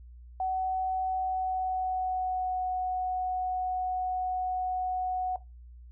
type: tone with pitch glide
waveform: sine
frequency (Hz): 751 to 738.1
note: F#5 to F#5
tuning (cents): +26 to -4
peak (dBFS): -27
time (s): 0.4-5.36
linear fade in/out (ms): 2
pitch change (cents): -30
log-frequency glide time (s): 1.13-2.64
effects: noise-tail reverb RT60 0.2 s tail -17 dB re dry + added 60 Hz sine -46 dBFS peak until 5.91 s